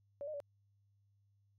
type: tone with pitch steps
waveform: sine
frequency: 569 / 613 / 573 Hz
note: C#5 / D#5 / D5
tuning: +45 / -26 / -43 cents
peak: -40 dBFS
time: 0.21-0.402 s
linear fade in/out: 0 ms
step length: 64 ms
effects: added 100 Hz sine -70 dBFS peak until 1.58 s